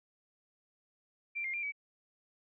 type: tone with pitch steps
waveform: sine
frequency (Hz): 2359 / 2118 / 2381 / 2279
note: D7 / C7 / D7 / C#7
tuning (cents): +7 / +21 / +23 / +47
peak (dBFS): -34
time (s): 1.35-1.722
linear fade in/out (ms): 20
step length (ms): 93
effects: none